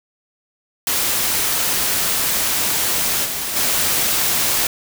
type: noise with level steps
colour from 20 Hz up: white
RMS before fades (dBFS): -19 / -24 / -18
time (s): 0.87-4.67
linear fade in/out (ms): 2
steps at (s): 3.24 / 3.55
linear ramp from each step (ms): 20
effects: none